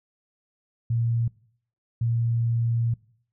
sine tone bursts at uneven times, 116.54 Hz, A#2, in tune, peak -21 dBFS, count 2, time 0.9-1.28 / 2.01-2.94 s, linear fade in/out 5 ms, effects noise-tail reverb RT60 0.6 s tail -22 dB re dry

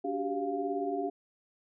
sine tone cluster, 287.6 / 377.6 / 395.4 / 700 Hz, D4 / F#4 / G4 / F5, -36 / +35 / +15 / +4 cents, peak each -36 / -38 / -34 / -35 dBFS, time 0.04-1.1 s, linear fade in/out 10 ms, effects none

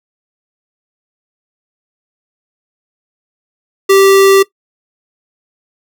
square tone, 390.3 Hz, G4, 8 cents flat, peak -5 dBFS, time 3.89-4.43 s, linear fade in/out 10 ms, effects noise-tail reverb RT60 0.1 s tail -18 dB re dry

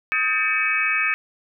sine tone cluster, 1263 / 1590 / 1788 / 2267 / 2562 Hz, D#6 / G6 / A6 / C#7 / E7, +26 / +24 / +27 / +38 / -50 cents, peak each -28 / -28 / -26 / -23 / -23 dBFS, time 0.12-1.14 s, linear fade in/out 0 ms, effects none

